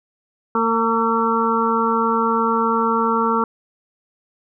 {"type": "harmonic tone with a mistuned harmonic", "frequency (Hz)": 227.9, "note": "A#3", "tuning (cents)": -39, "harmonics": [1, 2, 4, 5, 6], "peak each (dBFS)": [-22, -22, -22, -22, -22], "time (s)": [0.55, 3.44], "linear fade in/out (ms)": 2, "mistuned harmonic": 6, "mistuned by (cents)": -25, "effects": []}